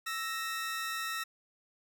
sawtooth tone pair together, 1318.5 / 1864.7 Hz, E6 / A#6, 0 / 0 cents, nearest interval tritone, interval 600 cents, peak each -33 / -34 dBFS, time 0.06-1.24 s, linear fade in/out 10 ms, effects none

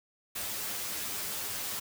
white noise with comb filter, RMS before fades -36 dBFS, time 0.35-1.8 s, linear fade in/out 10 ms, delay 9.9 ms, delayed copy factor +0.85, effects none

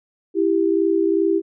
sine tone pair together, 330.9 / 393.5 Hz, E4 / G4, +7 / +7 cents, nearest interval minor third, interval 300 cents, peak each -18 dBFS, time 0.34-1.42 s, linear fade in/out 50 ms, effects none

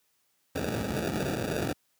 white noise with sample-and-hold, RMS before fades -30 dBFS, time 0.55-1.73 s, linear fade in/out 5 ms, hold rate 1050 Hz, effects white hiss -72 dBFS RMS until 1.99 s + high-pass 80 Hz 12 dB/octave

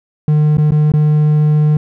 triangle tone with dropouts, 151.2 Hz, D#3, 49 cents flat, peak -6 dBFS, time 0.28-1.77 s, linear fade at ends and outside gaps 2 ms, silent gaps 0.571-0.582 / 0.708-0.719 / 0.919-0.937 s, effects none

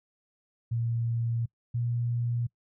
sine tone pair in turn, 116.5 / 119.22 Hz, A#2 / A#2, -1 / +39 cents, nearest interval unison, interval 40 cents, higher second, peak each -26 dBFS, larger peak neither, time 0.71-1.46 / 1.74-2.47 s, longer first, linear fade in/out 10 ms, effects noise-tail reverb RT60 0.1 s tail -24 dB re dry

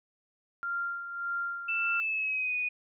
sine tone with tremolo, 1390 Hz, F6, 9 cents flat, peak -29 dBFS, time 0.63-2 s, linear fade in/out 0 ms, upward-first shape sine, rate 1.7 Hz, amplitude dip 60%
sine tone with pitch glide, 2655 to 2477 Hz, E7 to D#7, +12 to -8 cents, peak -28 dBFS, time 1.68-2.69 s, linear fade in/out 10 ms, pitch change -120 cents, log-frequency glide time 1.96-2.57 s
effects none

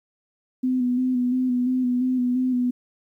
sine tone with vibrato, 251.4 Hz, B3, 31 cents sharp, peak -19 dBFS, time 0.63-2.71 s, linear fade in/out 10 ms, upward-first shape square, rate 2.9 Hz, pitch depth 29 cents each way, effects 10-bit

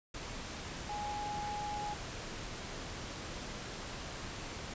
sine tone in noise, 831 Hz, G#5, 1 cent sharp, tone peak -37 dBFS, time 0.89-1.94 s, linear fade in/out 5 ms, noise pink, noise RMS -43 dBFS, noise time 0.14-4.74 s, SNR +3 dB, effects resampled to 16000 Hz

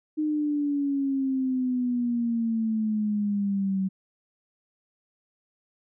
sine exponential sweep, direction down, 308.2 to 189.2 Hz, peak -23 dBFS, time 0.17-3.89 s, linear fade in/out 20 ms, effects none

